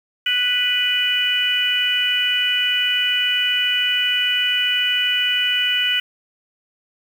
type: harmonic tone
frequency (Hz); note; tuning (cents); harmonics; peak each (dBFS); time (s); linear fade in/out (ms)
493.9; B4; 0; 3 / 4 / 5 / 6; -25 / -26 / -24 / -18; 0.26-6; 5
effects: 7-bit